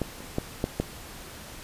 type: clicks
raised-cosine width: 2 ms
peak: -13 / -28 / -12 / -11 / -11 dBFS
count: 5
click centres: 0.017 / 0.205 / 0.384 / 0.641 / 0.8 s
effects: pink hiss -43 dBFS RMS until 1.63 s + resampled to 32000 Hz